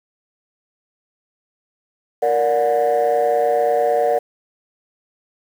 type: chord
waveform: sine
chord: Bb augmented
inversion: none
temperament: just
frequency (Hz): 466.2 / 582.7 / 728.4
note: Bb4 / D5 / F#5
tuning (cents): 0 / -14 / -27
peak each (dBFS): -17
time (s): 2.22-4.19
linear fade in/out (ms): 10
effects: tanh soft clip ceiling -10 dBFS + 7-bit